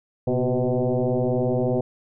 sine tone with frequency modulation, 130.81 Hz, C3, in tune, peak -19 dBFS, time 0.27-1.81 s, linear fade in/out 5 ms, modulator 125 Hz, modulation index 4.2, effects none

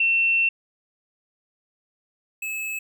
sine / square tone pair in turn, 2700 / 2595 Hz, E7 / E7, +41 / -28 cents, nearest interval minor second, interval 69 cents, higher first, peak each -17 / -28 dBFS, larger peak first, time 0-0.49 / 2.42-2.79 s, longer first, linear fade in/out 5 ms, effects none

